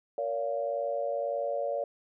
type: chord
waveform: sine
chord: Bb minor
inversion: none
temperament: equal with one note detuned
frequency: 466.2 / 568 / 698.5 Hz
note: Bb4 / Db5 / F5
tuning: 0 / +42 / 0 cents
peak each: -36 / -30 / -36 dBFS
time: 0.18-1.84 s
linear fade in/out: 2 ms
effects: none